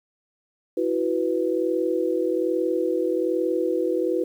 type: chord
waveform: sine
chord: E suspended second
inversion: none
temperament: just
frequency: 329.6 / 370.8 / 494.4 Hz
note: E4 / F#4 / B4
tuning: 0 / +4 / +2 cents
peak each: -25 dBFS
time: 0.77-4.24 s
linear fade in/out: 5 ms
effects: 9-bit